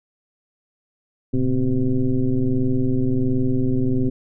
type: tone with frequency modulation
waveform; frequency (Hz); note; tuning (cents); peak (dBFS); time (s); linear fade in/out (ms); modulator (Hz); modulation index
sine; 134.7; C#3; -49; -16; 1.33-4.1; 10; 124; 1.7
effects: none